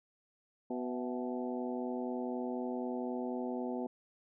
harmonic tone with a mistuned harmonic, 124 Hz, B2, 7 cents sharp, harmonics 2 / 3 / 4 / 5 / 6 / 7, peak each -37 / -41 / -43 / -45 / -47 / -48 dBFS, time 0.7-3.87 s, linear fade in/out 5 ms, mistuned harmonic 5, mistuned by +91 cents, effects none

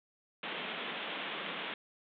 white band-pass noise, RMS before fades -40 dBFS, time 0.43-1.74 s, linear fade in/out 2 ms, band 160 to 3600 Hz, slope 96 dB/octave, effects none

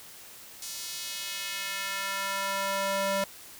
square tone with high-pass filter sweep, 196.1 Hz, G3, 1 cent sharp, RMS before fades -32 dBFS, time 0.62-3.24 s, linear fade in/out 2 ms, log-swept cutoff 5600 to 470 Hz, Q 1.1, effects white hiss -48 dBFS RMS until 3.59 s

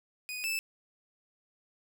sawtooth tone pair in turn, 2484 / 2632 Hz, D#7 / E7, -3 / -3 cents, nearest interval minor second, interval 100 cents, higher second, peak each -33 / -27 dBFS, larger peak second, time 0.29-0.44 / 0.44-0.59 s, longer neither, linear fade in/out 0 ms, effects none

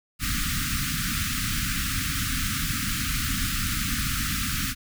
pink band-stop noise, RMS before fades -27 dBFS, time 0.19-4.75 s, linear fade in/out 50 ms, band 290 to 1200 Hz, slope 96 dB/octave, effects none

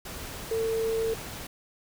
sine tone in noise, 450 Hz, A4, 39 cents sharp, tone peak -25 dBFS, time 0.51-1.14 s, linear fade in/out 5 ms, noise pink, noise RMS -39 dBFS, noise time 0.05-1.47 s, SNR +11 dB, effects none

